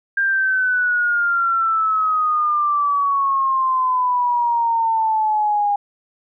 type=exponential sweep; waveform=sine; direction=down; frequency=1601 to 812 Hz; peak=-15 dBFS; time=0.17-5.76 s; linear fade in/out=5 ms; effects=none